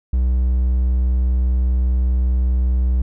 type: tone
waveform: triangle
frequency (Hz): 62.5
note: B1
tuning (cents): +21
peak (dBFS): -12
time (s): 0.13-3.02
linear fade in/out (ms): 5
effects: none